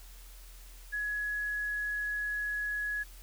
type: tone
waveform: sine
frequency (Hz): 1682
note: G#6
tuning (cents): +22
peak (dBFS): -31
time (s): 0.92-3.04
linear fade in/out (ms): 20
effects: added 42 Hz sine -48 dBFS peak until 3.22 s + white hiss -56 dBFS RMS until 3.22 s